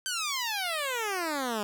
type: exponential sweep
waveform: 10% pulse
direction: down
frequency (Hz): 1568 to 201.5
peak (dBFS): -21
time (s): 0.06-1.63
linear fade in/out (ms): 0
effects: none